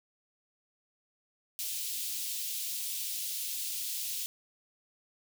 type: high-pass noise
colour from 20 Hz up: white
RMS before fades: -36 dBFS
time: 1.59-4.26 s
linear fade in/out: 0 ms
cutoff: 2900 Hz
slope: 24 dB/octave
effects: none